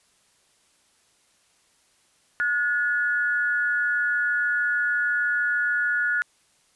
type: tone pair together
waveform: sine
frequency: 1446 / 1719.6 Hz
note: F#6 / A6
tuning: -40 / -40 cents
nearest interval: minor third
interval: 300 cents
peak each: -22 / -26 dBFS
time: 2.4-6.22 s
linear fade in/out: 0 ms
effects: white hiss -63 dBFS RMS until 6.75 s + resampled to 24000 Hz